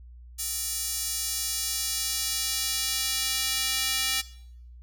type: tone with high-pass filter sweep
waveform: square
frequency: 261.6 Hz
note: C4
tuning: in tune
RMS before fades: -29 dBFS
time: 0.38-4.22 s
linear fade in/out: 20 ms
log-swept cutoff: 7200 to 3000 Hz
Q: 1
effects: noise-tail reverb RT60 0.7 s tail -19 dB re dry + added 60 Hz sine -44 dBFS peak until 4.82 s